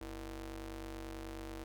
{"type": "ring-modulated tone", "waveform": "sawtooth", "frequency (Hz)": 140.4, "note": "C#3", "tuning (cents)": 22, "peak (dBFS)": -36, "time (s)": [0.01, 1.64], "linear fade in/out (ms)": 5, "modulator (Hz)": 186, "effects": []}